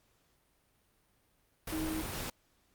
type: tone in noise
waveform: sine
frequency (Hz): 316.1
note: D#4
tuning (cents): +27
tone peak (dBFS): -34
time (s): 1.72-2.02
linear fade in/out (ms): 5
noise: pink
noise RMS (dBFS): -39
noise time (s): 1.67-2.3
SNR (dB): +2
effects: pink hiss -72 dBFS RMS until 2.74 s + Opus 48 kbps